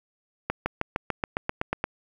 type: accelerating click train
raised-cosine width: 0.5 ms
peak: -10 dBFS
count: 11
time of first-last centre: 0.5-1.841 s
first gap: 160 ms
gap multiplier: 0.96
effects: 8-bit